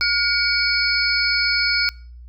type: tone cluster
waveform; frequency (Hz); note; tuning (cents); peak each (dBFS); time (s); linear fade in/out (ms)
sine; 1431 / 2257 / 4405 / 5080; F6 / C#7 / C#8 / D#8; +42 / +31 / -12 / +35; -22; 0.01-1.89; 0
effects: noise-tail reverb RT60 0.5 s tail -26 dB re dry + added 60 Hz sine -37 dBFS peak until 2.28 s